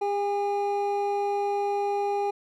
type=tone pair together; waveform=triangle; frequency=403.9 / 812.9 Hz; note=G#4 / G#5; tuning=-48 / -37 cents; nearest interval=octave; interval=1211 cents; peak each=-25 dBFS; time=0.01-2.31 s; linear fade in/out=10 ms; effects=none